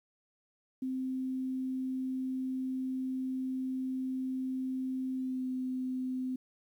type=tone with pitch glide; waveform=sine; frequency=260 to 256.7 Hz; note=C4 to C4; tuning=-11 to -33 cents; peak=-32 dBFS; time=0.82-6.36 s; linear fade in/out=5 ms; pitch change=-22 cents; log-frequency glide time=5.15-5.44 s; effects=11-bit